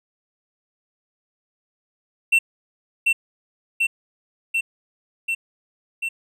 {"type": "tone with echo", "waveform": "triangle", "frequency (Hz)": 2702, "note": "E7", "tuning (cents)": 42, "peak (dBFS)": -11, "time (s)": [2.32, 2.39], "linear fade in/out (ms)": 10, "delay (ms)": 740, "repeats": 5, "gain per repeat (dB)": -2, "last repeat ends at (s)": 6.09, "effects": []}